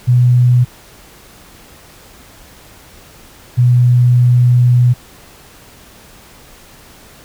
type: tone pair in turn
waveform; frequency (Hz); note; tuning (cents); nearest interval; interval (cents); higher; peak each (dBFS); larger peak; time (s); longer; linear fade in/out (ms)
sine; 123.47 / 123.04; B2 / B2; 0 / -6; unison; 6; first; -6; neither; 0.07-0.65 / 3.57-4.94; second; 20
effects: pink hiss -41 dBFS RMS until 7.24 s